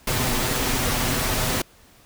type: noise with comb filter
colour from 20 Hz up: pink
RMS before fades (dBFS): -23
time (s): 0.07-1.62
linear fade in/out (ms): 5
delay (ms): 7.9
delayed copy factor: +0.5
effects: pink hiss -53 dBFS RMS until 2.05 s